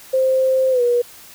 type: tone with pitch glide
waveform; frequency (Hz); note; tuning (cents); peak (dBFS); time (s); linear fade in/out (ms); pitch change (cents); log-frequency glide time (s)
sine; 523.3 to 482.6; C5 to B4; 0 to -40; -13; 0.13-1.02; 10; -140; 0.71-0.82
effects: white hiss -42 dBFS RMS until 1.34 s